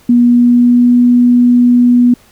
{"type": "tone with pitch glide", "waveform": "sine", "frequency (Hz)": [241, 243.9], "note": ["B3", "B3"], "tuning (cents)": [-42, -21], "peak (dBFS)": -4, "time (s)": [0.09, 2.14], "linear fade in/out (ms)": 5, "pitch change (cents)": 21, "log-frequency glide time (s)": [0.22, 0.95], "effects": ["pink hiss -46 dBFS RMS until 2.31 s"]}